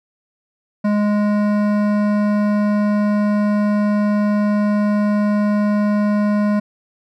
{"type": "tone with hard clipping", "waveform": "sine", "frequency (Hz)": 207.7, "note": "G#3", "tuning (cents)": 0, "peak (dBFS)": -16, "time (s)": [0.84, 6.6], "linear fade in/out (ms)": 10, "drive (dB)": 14, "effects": []}